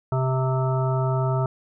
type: harmonic tone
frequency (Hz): 130.81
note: C3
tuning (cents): 0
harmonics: 1 / 3 / 5 / 7 / 9 / 10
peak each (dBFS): -21 / -30 / -29 / -32 / -39 / -33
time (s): 0.12-1.46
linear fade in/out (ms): 2
effects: none